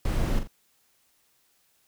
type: noise with echo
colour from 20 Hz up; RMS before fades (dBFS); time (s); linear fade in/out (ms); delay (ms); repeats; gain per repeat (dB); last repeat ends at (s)
brown; -25; 0.05-0.39; 2; 42; 2; -8; 0.474
effects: white hiss -67 dBFS RMS until 1.87 s